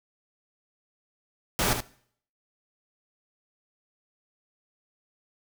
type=noise with echo; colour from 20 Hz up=pink; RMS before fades=-25 dBFS; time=1.59-1.73 s; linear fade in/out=0 ms; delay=74 ms; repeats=1; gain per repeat=-7 dB; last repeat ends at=1.804 s; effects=noise-tail reverb RT60 0.6 s tail -20 dB re dry